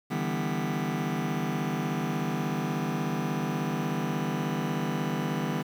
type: chord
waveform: sawtooth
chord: E minor seventh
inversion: third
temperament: just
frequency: 148.33 / 164.81 / 197.78 / 247.2 Hz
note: D3 / E3 / G3 / B3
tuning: +18 / 0 / +16 / +2 cents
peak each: -29 dBFS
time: 0.1-5.63 s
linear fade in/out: 20 ms
effects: low-pass 3000 Hz 12 dB/octave + 8-bit